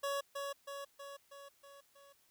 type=tone with echo; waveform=25% pulse; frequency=560 Hz; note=C#5; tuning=18 cents sharp; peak=-31 dBFS; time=0.03-0.21 s; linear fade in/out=10 ms; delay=320 ms; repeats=6; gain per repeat=-4 dB; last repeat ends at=2.13 s; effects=white hiss -71 dBFS RMS until 2.3 s